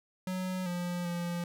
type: tone with pitch steps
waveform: square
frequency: 185 / 176.2 / 173.3 Hz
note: F#3 / F3 / F3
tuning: 0 / +16 / -13 cents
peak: -33 dBFS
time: 0.27-1.44 s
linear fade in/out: 2 ms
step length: 390 ms
effects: none